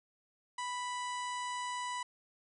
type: harmonic tone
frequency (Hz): 987.8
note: B5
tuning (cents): 0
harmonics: 1 / 2 / 3 / 4 / 5 / 6 / 7 / 8 / 9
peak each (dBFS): -37 / -44 / -48 / -51 / -56 / -56 / -54 / -52 / -54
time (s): 0.58-2.03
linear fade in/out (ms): 5
effects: none